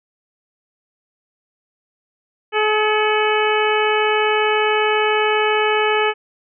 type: harmonic tone with a mistuned harmonic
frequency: 427.4 Hz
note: G#4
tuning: 50 cents sharp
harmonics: 1 / 2 / 3 / 4 / 5 / 6 / 7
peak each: -18 / -21 / -23 / -24 / -25 / -26 / -26 dBFS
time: 2.52-6.14 s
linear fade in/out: 50 ms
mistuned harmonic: 5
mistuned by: +68 cents
effects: none